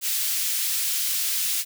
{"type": "high-pass noise", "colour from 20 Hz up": "white", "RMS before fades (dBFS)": -25, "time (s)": [0.01, 1.65], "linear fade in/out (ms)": 50, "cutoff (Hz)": 2600, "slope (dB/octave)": 12, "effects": []}